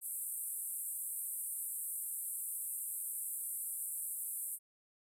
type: band-pass noise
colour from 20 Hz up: pink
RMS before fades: -41 dBFS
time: 0.01-4.59 s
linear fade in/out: 50 ms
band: 8200 to 14000 Hz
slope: 96 dB/octave
effects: none